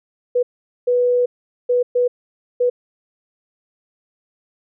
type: tone bursts at uneven times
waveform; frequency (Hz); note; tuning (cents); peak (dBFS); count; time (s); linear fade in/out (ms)
sine; 491.4; B4; -9; -13; 5; 0.35-0.43 / 0.87-1.26 / 1.69-1.83 / 1.95-2.08 / 2.6-2.7; 10
effects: none